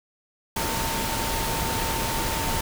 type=tone in noise; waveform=sine; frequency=906 Hz; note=A#5; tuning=50 cents flat; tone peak=-31 dBFS; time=0.56-2.61 s; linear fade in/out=5 ms; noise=pink; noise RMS=-27 dBFS; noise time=0.56-2.61 s; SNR=-7 dB; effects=none